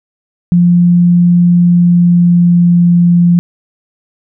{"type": "tone with pitch glide", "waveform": "sine", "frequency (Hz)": [174.8, 173.59], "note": ["F3", "F3"], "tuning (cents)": [2, -10], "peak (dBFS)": -4, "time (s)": [0.52, 3.39], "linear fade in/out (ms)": 0, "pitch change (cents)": -12, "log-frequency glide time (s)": [1.55, 2.93], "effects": []}